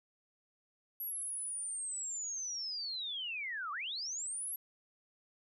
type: linear two-way sweep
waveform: sine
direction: down then up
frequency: 11660 to 1114 to 11660 Hz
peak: -37 dBFS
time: 1-4.56 s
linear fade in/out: 5 ms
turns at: 3.72 s
effects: none